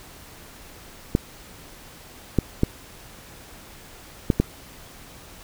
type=clicks; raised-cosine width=3 ms; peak=-4 dBFS; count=5; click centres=1.151 / 2.387 / 2.634 / 4.302 / 4.4 s; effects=pink hiss -45 dBFS RMS until 5.43 s